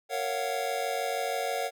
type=chord; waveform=square; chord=Gb major seventh; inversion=first; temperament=just; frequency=462.5 / 555 / 693.7 / 740 Hz; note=Bb4 / Db5 / F5 / Gb5; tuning=-14 / +2 / -12 / 0 cents; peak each=-36 / -35 / -36 / -34 dBFS; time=0.09-1.71 s; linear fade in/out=50 ms; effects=none